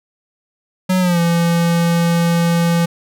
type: tone with pitch glide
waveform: square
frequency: 185 to 169.65 Hz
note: F#3 to F3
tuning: 0 to -50 cents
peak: -13 dBFS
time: 0.89-2.86 s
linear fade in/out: 10 ms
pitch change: -150 cents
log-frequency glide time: 0.99-1.19 s
effects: none